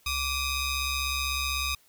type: ring-modulated tone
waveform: 15% pulse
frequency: 1232 Hz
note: D#6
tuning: 17 cents flat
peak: -18 dBFS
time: 0.06-1.75 s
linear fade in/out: 5 ms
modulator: 1300 Hz
effects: white hiss -62 dBFS RMS until 1.88 s